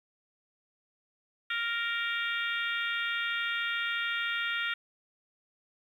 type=harmonic tone with a mistuned harmonic; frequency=466.2 Hz; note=A#4; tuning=in tune; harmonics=3 / 4 / 5 / 6 / 7 / 8; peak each=-33 / -35 / -37 / -39 / -40 / -41 dBFS; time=1.5-4.74 s; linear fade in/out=5 ms; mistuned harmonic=8; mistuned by=-49 cents; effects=10-bit